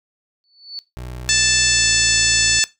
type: tone with exponential growth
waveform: sine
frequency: 4469 Hz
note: C#8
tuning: 13 cents sharp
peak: -24 dBFS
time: 0.44-0.79 s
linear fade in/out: 0 ms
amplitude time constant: 76 ms
type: tone with pitch glide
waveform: 25% pulse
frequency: 61.74 to 56.29 Hz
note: B1 to A1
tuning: 0 to +40 cents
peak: -26 dBFS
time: 0.97-2.59 s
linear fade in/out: 0 ms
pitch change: -160 cents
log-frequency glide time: 1.66-1.81 s
type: harmonic tone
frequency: 880 Hz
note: A5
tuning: in tune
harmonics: 2 / 3 / 4 / 5 / 6 / 7 / 8 / 9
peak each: -22 / -22 / -22 / -22 / -22 / -22 / -22 / -22 dBFS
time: 1.29-2.64 s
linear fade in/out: 0 ms
effects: noise-tail reverb RT60 0.2 s tail -18 dB re dry